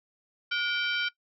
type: harmonic tone with a mistuned harmonic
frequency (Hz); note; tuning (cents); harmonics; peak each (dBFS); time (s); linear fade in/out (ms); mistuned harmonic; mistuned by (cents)
776; G5; -18; 2 / 3 / 4 / 5 / 6 / 7; -29 / -33 / -32 / -39 / -40 / -43; 0.51-1.09; 10; 2; -130
effects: noise-tail reverb RT60 0.1 s tail -20 dB re dry